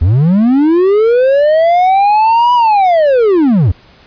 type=linear two-way sweep; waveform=triangle; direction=up then down; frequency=73.42 to 987.8 to 73.42 Hz; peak=-4 dBFS; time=0.01-3.72 s; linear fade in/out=10 ms; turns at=2.54 s; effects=pink hiss -43 dBFS RMS until 4.06 s + resampled to 11025 Hz